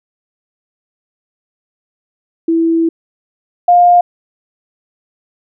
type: tone pair in turn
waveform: sine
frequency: 329.6 / 706.1 Hz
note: E4 / F5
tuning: 0 / +19 cents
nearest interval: octave + minor second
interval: 1319 cents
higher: second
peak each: -9 / -4 dBFS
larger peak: second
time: 2.48-2.89 / 3.68-4.01 s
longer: first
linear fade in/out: 5 ms
effects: none